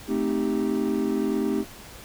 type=chord; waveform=triangle; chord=A half-diminished seventh; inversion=none; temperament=equal; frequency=220 / 261.6 / 311.1 / 392 Hz; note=A3 / C4 / Eb4 / G4; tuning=0 / 0 / 0 / 0 cents; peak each=-26 dBFS; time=0.07-1.65 s; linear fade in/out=50 ms; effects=pink hiss -44 dBFS RMS until 2.04 s